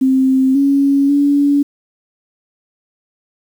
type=tone with pitch steps; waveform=sine; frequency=263.2 / 278.3 / 285.1 Hz; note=C4 / C#4 / C#4; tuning=+10 / +7 / +49 cents; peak=-9 dBFS; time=0.01-1.63 s; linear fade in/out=10 ms; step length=540 ms; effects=7-bit